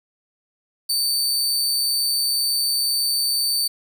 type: tone with amplitude modulation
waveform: sawtooth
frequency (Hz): 4566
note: D8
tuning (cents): -50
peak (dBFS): -15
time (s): 0.89-3.68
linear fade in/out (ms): 10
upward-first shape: sine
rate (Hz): 142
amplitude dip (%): 25
effects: 8-bit